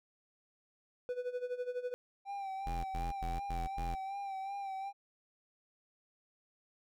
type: tone with tremolo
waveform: triangle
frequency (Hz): 495.1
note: B4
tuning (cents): +4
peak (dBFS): -31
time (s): 1.09-1.94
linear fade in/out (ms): 0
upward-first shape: sine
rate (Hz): 12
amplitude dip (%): 80
type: tone with vibrato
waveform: triangle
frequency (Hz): 784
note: G5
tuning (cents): 0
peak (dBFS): -36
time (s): 2.25-4.93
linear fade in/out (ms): 50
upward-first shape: sine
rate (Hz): 2.7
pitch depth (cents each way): 41
type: tone bursts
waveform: square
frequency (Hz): 42.31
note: E1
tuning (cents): +46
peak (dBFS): -37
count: 5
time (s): 2.66-3.952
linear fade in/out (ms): 10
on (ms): 180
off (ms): 98
effects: none